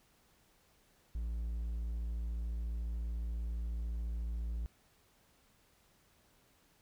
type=tone; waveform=triangle; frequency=57.1 Hz; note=A#1; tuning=35 cents flat; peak=-33 dBFS; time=1.15-4.66 s; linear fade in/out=0 ms; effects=pink hiss -69 dBFS RMS until 6.81 s